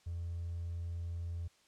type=tone with hard clipping; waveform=triangle; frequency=85.1 Hz; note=F2; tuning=44 cents flat; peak=-37 dBFS; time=0.06-1.48 s; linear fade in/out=10 ms; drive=3 dB; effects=white hiss -68 dBFS RMS until 1.67 s + low-pass 7000 Hz 12 dB/octave